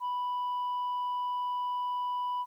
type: tone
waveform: sine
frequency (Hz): 987.8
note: B5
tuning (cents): 0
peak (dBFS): -27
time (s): 0-2.46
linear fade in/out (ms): 50
effects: tanh soft clip ceiling -29 dBFS + 11-bit